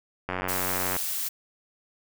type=click train; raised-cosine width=0.5 ms; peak=-14 dBFS; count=63; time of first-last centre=0.29-0.965 s; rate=91.9 Hz
type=noise; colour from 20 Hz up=blue; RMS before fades=-30 dBFS; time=0.48-1.29 s; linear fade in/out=10 ms
effects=none